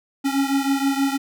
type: beating tone pair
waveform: square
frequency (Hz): 272.8 / 279.1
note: C#4 / C#4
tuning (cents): -28 / +12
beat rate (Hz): 6.3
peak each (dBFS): -21 / -24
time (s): 0.24-1.18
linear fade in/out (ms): 20
effects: none